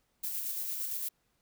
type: noise with tremolo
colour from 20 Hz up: violet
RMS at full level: -35 dBFS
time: 0.23-1.09 s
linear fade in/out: 10 ms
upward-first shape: square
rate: 8.8 Hz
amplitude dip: 25%
effects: pink hiss -75 dBFS RMS until 1.41 s